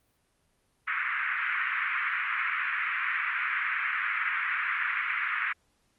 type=band-pass noise; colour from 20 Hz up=white; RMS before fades=-30 dBFS; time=0.87-5.53 s; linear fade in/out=10 ms; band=1200 to 2300 Hz; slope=48 dB/octave; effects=pink hiss -71 dBFS RMS until 5.98 s + Opus 32 kbps